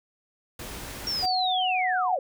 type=noise; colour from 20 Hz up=pink; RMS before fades=-38 dBFS; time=0.59-1.26 s; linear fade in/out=5 ms
type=linear sweep; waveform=sine; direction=down; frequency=5588 to 493.9 Hz; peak=-26 dBFS; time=1.07-2.19 s; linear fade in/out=2 ms
type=tone with pitch glide; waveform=sine; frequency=740 to 734.9 Hz; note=F#5 to F#5; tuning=0 to -12 cents; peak=-24 dBFS; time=1.22-2.17 s; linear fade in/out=20 ms; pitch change=-12 cents; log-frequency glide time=1.7-2.05 s
effects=none